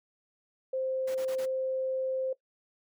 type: tone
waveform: sine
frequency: 523.3 Hz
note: C5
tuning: in tune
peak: -28 dBFS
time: 0.73-2.33 s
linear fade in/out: 5 ms
type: noise bursts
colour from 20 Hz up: pink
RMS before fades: -44 dBFS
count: 4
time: 1.07-1.459 s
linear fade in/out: 10 ms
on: 80 ms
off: 23 ms
effects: noise-tail reverb RT60 0.1 s tail -19 dB re dry + high-pass 300 Hz 12 dB/octave